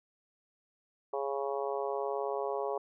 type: harmonic tone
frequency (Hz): 138.59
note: C#3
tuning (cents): 0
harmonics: 3 / 4 / 5 / 6 / 7 / 8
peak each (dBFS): -35 / -37 / -39 / -41 / -42 / -43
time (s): 1.13-2.78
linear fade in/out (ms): 5
effects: none